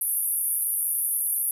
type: band-pass noise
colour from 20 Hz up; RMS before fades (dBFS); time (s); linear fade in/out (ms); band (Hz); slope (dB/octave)
pink; -26; 0.01-1.51; 2; 9800 to 13000; 96
effects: none